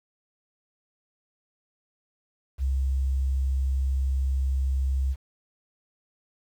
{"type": "tone", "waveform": "sine", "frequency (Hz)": 66.6, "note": "C2", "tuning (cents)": 31, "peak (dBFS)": -22, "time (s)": [2.58, 5.16], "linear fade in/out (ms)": 50, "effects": ["9-bit"]}